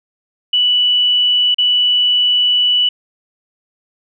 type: tone with dropouts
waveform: sine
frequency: 2960 Hz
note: F#7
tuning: in tune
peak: -10 dBFS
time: 0.53-2.89 s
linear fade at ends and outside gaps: 5 ms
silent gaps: 1.545-1.583 s
effects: none